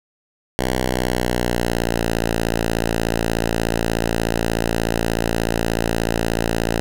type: tone with pitch glide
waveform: 5% pulse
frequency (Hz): 63.2 to 56.63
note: B1 to A#1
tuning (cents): +41 to -49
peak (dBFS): -7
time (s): 0.59-6.8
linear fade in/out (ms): 0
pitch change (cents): -190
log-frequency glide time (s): 0.79-2.13
effects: none